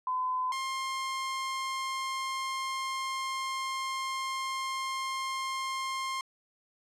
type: tone pair in turn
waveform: sine / sawtooth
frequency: 1017 / 1060.7 Hz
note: C6 / C6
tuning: -50 / +23 cents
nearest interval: minor second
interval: 73 cents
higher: second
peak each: -28 dBFS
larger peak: neither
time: 0.07-0.52 / 0.52-6.21 s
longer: second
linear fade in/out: 2 ms
effects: low-pass 9000 Hz 12 dB/octave